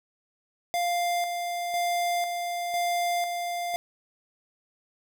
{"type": "tone with tremolo", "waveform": "square", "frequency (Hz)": 698.5, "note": "F5", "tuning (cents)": 0, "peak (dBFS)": -25, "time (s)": [0.74, 3.76], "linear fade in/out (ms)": 0, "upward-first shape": "square", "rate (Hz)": 1, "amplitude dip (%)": 40, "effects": []}